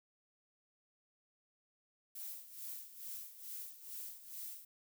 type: noise with tremolo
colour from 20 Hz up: violet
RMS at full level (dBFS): -45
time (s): 2.15-4.65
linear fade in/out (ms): 5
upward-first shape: sine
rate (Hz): 2.3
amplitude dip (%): 75
effects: none